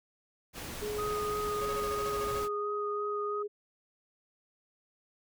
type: noise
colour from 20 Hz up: pink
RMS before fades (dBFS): -41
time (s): 0.53-2.49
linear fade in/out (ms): 50
type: tone with pitch glide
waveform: sine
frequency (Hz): 420.5 to 414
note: G#4 to G#4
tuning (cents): +22 to -5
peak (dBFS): -33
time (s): 0.81-3.48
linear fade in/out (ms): 20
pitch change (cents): -27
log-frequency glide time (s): 1.23-2.33
type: tone with vibrato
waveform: sine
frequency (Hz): 1244.5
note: D#6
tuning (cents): 0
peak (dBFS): -34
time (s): 0.98-3.43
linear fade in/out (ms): 10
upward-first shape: sine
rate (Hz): 3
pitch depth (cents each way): 16
type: tone bursts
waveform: sawtooth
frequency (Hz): 553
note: C#5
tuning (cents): -4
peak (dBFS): -36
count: 11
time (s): 1.61-2.396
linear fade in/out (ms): 5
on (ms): 46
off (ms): 28
effects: none